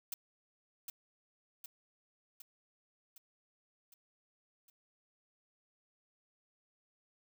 blue noise with echo, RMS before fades -40 dBFS, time 0.12-0.14 s, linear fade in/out 2 ms, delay 760 ms, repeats 6, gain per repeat -4 dB, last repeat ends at 4.7 s, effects none

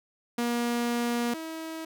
sawtooth tone pair in turn, 238.2 / 322.1 Hz, A#3 / E4, +38 / -40 cents, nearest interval perfect fourth, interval 522 cents, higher second, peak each -22 / -31 dBFS, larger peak first, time 0.38-1.34 / 1.34-1.85 s, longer first, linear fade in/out 5 ms, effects none

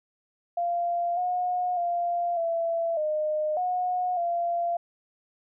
sine tone with pitch steps, 693 / 722 / 695 / 669 / 612 / 726 / 689 Hz, F5 / F#5 / F5 / E5 / D#5 / F#5 / F5, -14 / -43 / -9 / +25 / -29 / -33 / -24 cents, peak -24 dBFS, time 0.57-4.77 s, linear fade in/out 5 ms, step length 600 ms, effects none

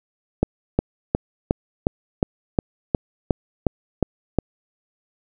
click train, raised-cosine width 2 ms, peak -3 dBFS, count 12, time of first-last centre 0.43-4.387 s, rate 2.78 Hz, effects none

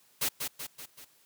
white noise with echo, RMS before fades -29 dBFS, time 0.21-0.29 s, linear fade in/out 10 ms, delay 190 ms, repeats 4, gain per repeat -5 dB, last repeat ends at 1.05 s, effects white hiss -64 dBFS RMS until 1.25 s + high-pass 80 Hz 12 dB/octave

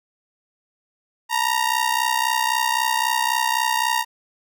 sawtooth ring-modulated tone, 932.3 Hz, A#5, in tune, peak -12 dBFS, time 1.29-4.05 s, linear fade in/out 50 ms, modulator 31.9 Hz, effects none

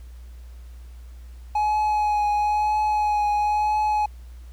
triangle tone with vibrato, 841 Hz, G#5, 22 cents sharp, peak -17 dBFS, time 1.55-4.06 s, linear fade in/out 5 ms, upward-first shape triangle, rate 1 Hz, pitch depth 21 cents each way, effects added 60 Hz sine -38 dBFS peak until 4.52 s + pink hiss -58 dBFS RMS until 4.52 s

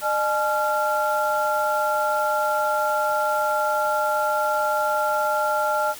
sine tone cluster, 607 / 852 / 1379 Hz, D#5 / G#5 / F6, -43 / +44 / -22 cents, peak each -24 dBFS, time 0.01-5.95 s, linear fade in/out 50 ms, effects white hiss -39 dBFS RMS until 5.99 s

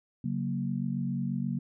sine chord, F# major, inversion second, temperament equal, 138.59 / 185 / 233.1 Hz, C#3 / F#3 / A#3, 0 / 0 / 0 cents, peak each -33 dBFS, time 0.24-1.59 s, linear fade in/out 5 ms, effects none

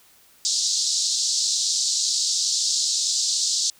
pink band-pass noise, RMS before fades -23 dBFS, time 0.45-3.7 s, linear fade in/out 0 ms, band 4000 to 7700 Hz, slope 48 dB/octave, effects white hiss -55 dBFS RMS until 3.79 s

